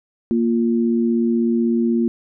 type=tone pair together; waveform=sine; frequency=233.1 / 349.3 Hz; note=A#3 / F4; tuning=0 / 0 cents; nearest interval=perfect fifth; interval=700 cents; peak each=-16 / -21 dBFS; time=0.31-2.08 s; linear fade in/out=0 ms; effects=none